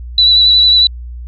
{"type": "tone with vibrato", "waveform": "sine", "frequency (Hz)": 3951, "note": "B7", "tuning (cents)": 0, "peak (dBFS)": -5, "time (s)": [0.18, 0.87], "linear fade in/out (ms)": 2, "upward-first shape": "triangle", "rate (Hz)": 11, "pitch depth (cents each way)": 26, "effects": ["added 60 Hz sine -24 dBFS peak until 1.27 s"]}